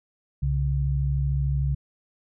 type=tone pair together; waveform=sine; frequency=65.6 / 139 Hz; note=C2 / C#3; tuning=+5 / +5 cents; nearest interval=octave + minor second; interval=1300 cents; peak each=-24 dBFS; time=0.42-1.75 s; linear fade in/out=10 ms; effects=none